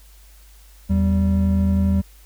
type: tone pair together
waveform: triangle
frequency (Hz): 81.5 / 193.84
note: E2 / G3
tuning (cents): -19 / -19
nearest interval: octave + minor third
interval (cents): 1500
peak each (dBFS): -16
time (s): 0.89-2.02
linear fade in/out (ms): 20
effects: added 50 Hz sine -45 dBFS peak until 2.25 s + white hiss -53 dBFS RMS until 2.25 s